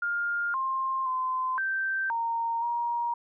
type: tone with pitch steps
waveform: sine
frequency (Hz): 1409 / 1058 / 1030 / 1561 / 924 / 946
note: F6 / C6 / C6 / G6 / A#5 / A#5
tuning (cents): +15 / +19 / -28 / -8 / -16 / +25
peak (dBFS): -26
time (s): 0.02-3.14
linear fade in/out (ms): 5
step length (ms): 520
effects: none